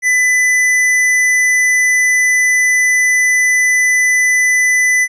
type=tone; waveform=square; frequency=2000 Hz; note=B6; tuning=21 cents sharp; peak=-10 dBFS; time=0.02-5.08 s; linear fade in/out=50 ms; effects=resampled to 22050 Hz